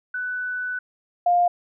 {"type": "tone pair in turn", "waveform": "sine", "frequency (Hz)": [1493, 704.6], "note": ["F#6", "F5"], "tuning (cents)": [15, 15], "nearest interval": "octave + minor second", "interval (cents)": 1300, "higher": "first", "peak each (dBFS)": [-25, -15], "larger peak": "second", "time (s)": [[0.14, 0.79], [1.26, 1.48]], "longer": "first", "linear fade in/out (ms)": 5, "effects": []}